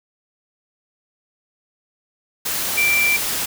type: tone in noise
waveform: sine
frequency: 2349 Hz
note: D7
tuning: in tune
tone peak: -15 dBFS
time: 2.77-3.17 s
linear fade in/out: 10 ms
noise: white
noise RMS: -23 dBFS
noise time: 2.45-3.46 s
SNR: +5 dB
effects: none